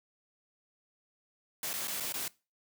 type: noise with dropouts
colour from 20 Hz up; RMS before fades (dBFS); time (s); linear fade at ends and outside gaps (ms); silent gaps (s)
white; -36; 1.63-2.28; 2; 1.732-1.737 / 1.874-1.879 / 2.001-2.005 / 2.124-2.14
effects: noise-tail reverb RT60 0.3 s tail -22 dB re dry + high-pass 100 Hz 12 dB/octave